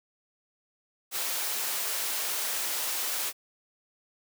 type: high-pass noise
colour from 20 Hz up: white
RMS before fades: -31 dBFS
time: 1.11-3.33 s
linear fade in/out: 50 ms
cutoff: 430 Hz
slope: 12 dB/octave
effects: none